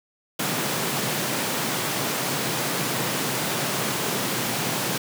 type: high-pass noise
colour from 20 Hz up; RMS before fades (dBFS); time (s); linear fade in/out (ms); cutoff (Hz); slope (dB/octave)
pink; -26; 0.39-4.98; 5; 120; 48
effects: none